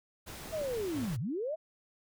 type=noise; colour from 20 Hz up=pink; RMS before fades=-45 dBFS; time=0.26-1.17 s; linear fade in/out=20 ms
type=click train; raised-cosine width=2 ms; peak=-34 dBFS; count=4; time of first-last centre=0.3-0.772 s; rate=6.35 Hz
type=linear two-way sweep; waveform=sine; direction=down then up; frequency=659.3 to 103.83 to 659.3 Hz; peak=-32 dBFS; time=0.52-1.56 s; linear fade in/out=20 ms; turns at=1.19 s
type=tone; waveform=45% pulse; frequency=110.3 Hz; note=A2; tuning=5 cents sharp; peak=-40 dBFS; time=0.95-1.06 s; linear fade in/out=5 ms
effects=none